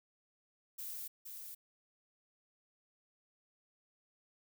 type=noise with echo; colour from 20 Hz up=violet; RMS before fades=-44 dBFS; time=0.78-1.08 s; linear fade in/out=10 ms; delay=470 ms; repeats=1; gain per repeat=-4 dB; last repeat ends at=1.55 s; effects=none